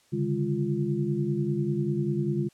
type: tone cluster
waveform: sine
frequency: 138.3 / 148.4 / 203.4 / 347.6 Hz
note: C#3 / D3 / G#3 / F4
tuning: -4 / +18 / -36 / -8 cents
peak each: -30 dBFS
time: 0.12-2.49 s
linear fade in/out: 20 ms
effects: white hiss -63 dBFS RMS until 2.53 s + low-pass 9000 Hz 12 dB/octave